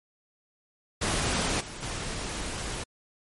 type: noise with level steps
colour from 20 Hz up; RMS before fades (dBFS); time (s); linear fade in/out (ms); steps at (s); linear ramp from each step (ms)
pink; -27 / -40 / -34; 1.01-2.84; 10; 1.6 / 1.82; 10
effects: MP3 48 kbps